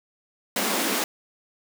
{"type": "high-pass noise", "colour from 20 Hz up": "pink", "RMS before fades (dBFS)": -25, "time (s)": [0.56, 1.04], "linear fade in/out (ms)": 2, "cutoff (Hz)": 190, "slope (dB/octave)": 96, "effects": []}